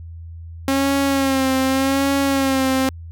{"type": "tone with vibrato", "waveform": "sawtooth", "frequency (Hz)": 270, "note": "C#4", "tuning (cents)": -45, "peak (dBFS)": -12, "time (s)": [0.68, 2.89], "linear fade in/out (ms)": 0, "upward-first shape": "sine", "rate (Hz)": 0.85, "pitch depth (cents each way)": 44, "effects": ["added 83 Hz sine -32 dBFS peak until 3.11 s"]}